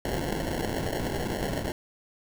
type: noise with sample-and-hold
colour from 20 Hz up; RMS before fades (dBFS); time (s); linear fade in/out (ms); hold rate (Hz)
violet; -30; 0.05-1.72; 2; 1225
effects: none